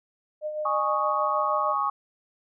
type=tone with tremolo; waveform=sine; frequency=609 Hz; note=D#5; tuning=37 cents flat; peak=-26 dBFS; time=0.41-1.75 s; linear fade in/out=50 ms; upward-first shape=sine; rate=6.4 Hz; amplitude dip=50%
type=chord; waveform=sine; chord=Ab suspended fourth; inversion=none; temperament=just; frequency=830.6 / 1107.5 / 1245.9 Hz; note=Ab5 / Db6 / Eb6; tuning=0 / -2 / +2 cents; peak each=-30 / -25 / -29 dBFS; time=0.65-1.9 s; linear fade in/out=5 ms
effects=none